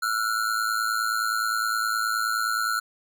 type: ring-modulated tone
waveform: square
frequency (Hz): 1396.9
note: F6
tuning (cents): 0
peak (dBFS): -21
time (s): 0.02-2.8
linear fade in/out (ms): 10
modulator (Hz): 54.8
effects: none